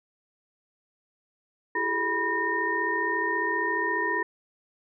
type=tone cluster; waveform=sine; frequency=336.6 / 392.9 / 427.6 / 978 / 1835 Hz; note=E4 / G4 / A4 / B5 / A#6; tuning=+36 / +4 / -49 / -17 / -28 cents; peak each=-34 / -35 / -34 / -29 / -27 dBFS; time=1.75-4.23 s; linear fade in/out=5 ms; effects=none